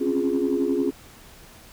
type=chord; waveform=sine; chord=Db major seventh; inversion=third; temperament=equal with one note detuned; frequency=266 / 277.2 / 349.2 / 415.3 Hz; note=C4 / Db4 / F4 / Ab4; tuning=+29 / 0 / 0 / 0 cents; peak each=-25 dBFS; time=0-0.91 s; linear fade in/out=20 ms; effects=tanh soft clip ceiling -13 dBFS + pink hiss -48 dBFS RMS until 1.72 s